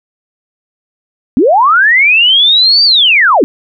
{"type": "linear two-way sweep", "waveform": "sine", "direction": "up then down", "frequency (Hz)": [220, 4699, 220], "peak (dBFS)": -4, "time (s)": [1.37, 3.44], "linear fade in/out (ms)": 0, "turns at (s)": 2.84, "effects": []}